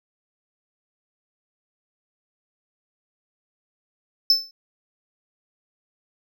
triangle tone with exponential decay, 5274 Hz, E8, in tune, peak -9 dBFS, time 4.3-4.51 s, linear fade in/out 2 ms, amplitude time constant 45 ms, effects none

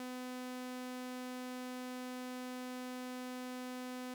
sawtooth tone, 252.1 Hz, B3, 36 cents sharp, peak -38 dBFS, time 0-4.14 s, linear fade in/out 2 ms, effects none

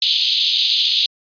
pink band-pass noise, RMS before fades -17 dBFS, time 0.02-1.06 s, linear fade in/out 2 ms, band 3200 to 4400 Hz, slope 48 dB/octave, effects resampled to 11025 Hz

